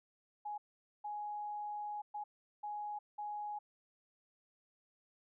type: tone bursts at uneven times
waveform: sine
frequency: 834 Hz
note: G#5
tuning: 7 cents sharp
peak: -39 dBFS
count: 5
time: 0.45-0.58 / 1.04-2.02 / 2.14-2.24 / 2.63-2.99 / 3.18-3.59 s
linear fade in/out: 10 ms
effects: none